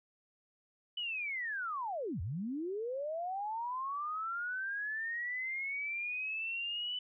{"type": "linear two-way sweep", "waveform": "sine", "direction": "down then up", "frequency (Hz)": [3000, 74.6, 3000], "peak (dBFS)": -35, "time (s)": [0.97, 6.99], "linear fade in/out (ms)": 5, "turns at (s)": 2.21, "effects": []}